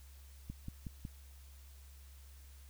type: click train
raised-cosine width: 5 ms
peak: -30 dBFS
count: 4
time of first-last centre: 0.5-1.051 s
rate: 5.44 Hz
effects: added 68 Hz sine -53 dBFS peak until 2.69 s + white hiss -64 dBFS RMS until 2.69 s